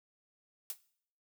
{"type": "noise with exponential decay", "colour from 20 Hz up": "blue", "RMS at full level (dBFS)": -34, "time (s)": [0.7, 0.78], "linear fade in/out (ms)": 1, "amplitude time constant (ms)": 17, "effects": ["noise-tail reverb RT60 0.6 s tail -19 dB re dry"]}